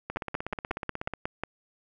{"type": "two click trains", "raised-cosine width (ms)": 0.5, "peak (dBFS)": [-15, -18], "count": [8, 18], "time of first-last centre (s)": [[0.17, 1.436], [0.1, 1.137]], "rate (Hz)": [5.53, 16.4], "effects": []}